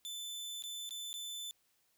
sawtooth tone with dropouts, 3520 Hz, A7, in tune, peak -38 dBFS, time 0.05-1.51 s, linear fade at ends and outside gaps 0 ms, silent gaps 0.623-0.638 / 0.892-0.908 / 1.13-1.14 s, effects white hiss -75 dBFS RMS until 1.97 s

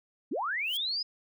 sine linear sweep, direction up, 194.8 to 5100 Hz, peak -29 dBFS, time 0.31-1.03 s, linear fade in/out 10 ms
violet noise with exponential growth, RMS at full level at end -37 dBFS, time 0.59-0.77 s, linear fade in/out 1 ms, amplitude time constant 38 ms
effects none

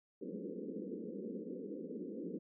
pink band-pass noise, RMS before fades -44 dBFS, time 0.21-2.39 s, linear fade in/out 10 ms, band 180 to 510 Hz, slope 96 dB/octave, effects none

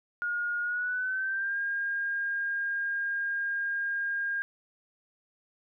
sine tone with pitch glide, 1430 to 1614.4 Hz, F6 to G#6, +41 to -49 cents, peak -28 dBFS, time 0.22-4.42 s, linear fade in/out 0 ms, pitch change +210 cents, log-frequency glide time 0.61-1.58 s, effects none

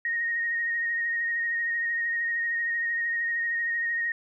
sine tone with vibrato, 1864.7 Hz, A#6, in tune, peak -25 dBFS, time 0.05-4.12 s, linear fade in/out 2 ms, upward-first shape sine, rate 13 Hz, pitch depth 21 cents each way, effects none

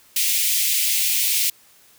white high-pass noise, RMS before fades -20 dBFS, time 0.16-1.5 s, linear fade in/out 5 ms, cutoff 2100 Hz, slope 48 dB/octave, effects white hiss -53 dBFS RMS until 1.98 s

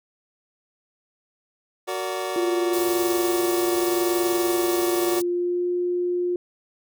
25% pulse chord, Gb augmented, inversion none, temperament just, 370 / 462.5 / 578.1 Hz, Gb4 / Bb4 / D5, 0 / -14 / -27 cents, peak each -25 / -30 / -27 dBFS, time 1.87-5.21 s, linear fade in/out 20 ms
sine tone with pitch glide, 349.2 to 354.9 Hz, F4 to F4, 0 to +28 cents, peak -21 dBFS, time 2.36-6.36 s, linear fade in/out 2 ms, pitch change +28 cents, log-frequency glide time 5.07-5.68 s
white band-stop noise, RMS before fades -32 dBFS, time 2.73-5.22 s, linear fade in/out 5 ms, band 950 to 3800 Hz, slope 24 dB/octave
effects none

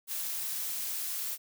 blue noise, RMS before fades -35 dBFS, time 0.07-1.38 s, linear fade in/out 50 ms, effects none

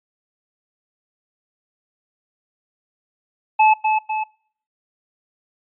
square tone with echo, 865 Hz, A5, 30 cents flat, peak -11 dBFS, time 3.59-3.74 s, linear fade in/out 10 ms, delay 250 ms, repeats 2, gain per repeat -5 dB, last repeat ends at 4.24 s, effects noise-tail reverb RT60 0.6 s tail -26 dB re dry + resampled to 8000 Hz

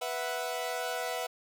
sawtooth chord, B suspended fourth, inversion none, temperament equal, 493.9 / 659.3 / 740 Hz, B4 / E5 / F#5, 0 / 0 / 0 cents, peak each -33 dBFS, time 0.01-1.27 s, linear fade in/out 10 ms, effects none

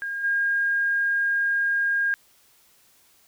sine tone with level steps, 1619 Hz, G#6, 45 cents flat, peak -27 / -20 dBFS, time 0.02-2.14 s, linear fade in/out 0 ms, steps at 0.23 s, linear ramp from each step 20 ms, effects white hiss -59 dBFS RMS until 3.27 s

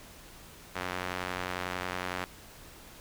sawtooth tone with band-pass filter, 91 Hz, F#2, 28 cents flat, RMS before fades -36 dBFS, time 0.75-2.25 s, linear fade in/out 10 ms, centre 1700 Hz, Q 0.78, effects pink hiss -51 dBFS RMS until 3 s

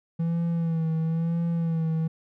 triangle tone with vibrato, 164.81 Hz, E3, in tune, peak -21 dBFS, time 0.19-2.08 s, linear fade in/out 10 ms, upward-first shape sine, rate 1 Hz, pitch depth 44 cents each way, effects none

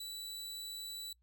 sawtooth tone, 3951 Hz, B7, in tune, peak -39 dBFS, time 0-1.13 s, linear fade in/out 5 ms, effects noise-tail reverb RT60 0.1 s tail -26 dB re dry + added 60 Hz sine -69 dBFS peak until 1.22 s

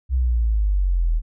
sine exponential sweep, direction down, 66.2 to 38.98 Hz, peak -16 dBFS, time 0.09-1.22 s, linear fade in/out 50 ms, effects none

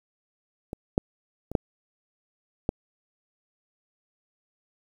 clicks, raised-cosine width 2 ms, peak -20 / -7 / -22 / -7 / -10 dBFS, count 5, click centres 0.731 / 0.979 / 1.516 / 1.552 / 2.691 s, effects 8-bit

